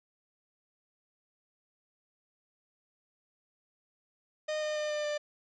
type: tone with pitch steps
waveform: 45% pulse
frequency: 614 / 609.1 / 604.1 / 599.3 / 594.5 Hz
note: D#5 / D#5 / D5 / D5 / D5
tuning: -23 / -37 / +49 / +35 / +21 cents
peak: -31 dBFS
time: 4.48-5.18 s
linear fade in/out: 10 ms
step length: 140 ms
effects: resampled to 16000 Hz